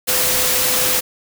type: tone in noise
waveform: sine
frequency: 505 Hz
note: B4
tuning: 39 cents sharp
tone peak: -27 dBFS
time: 0.07-1.01 s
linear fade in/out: 20 ms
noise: white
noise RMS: -17 dBFS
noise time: 0.07-1.01 s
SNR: -13 dB
effects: none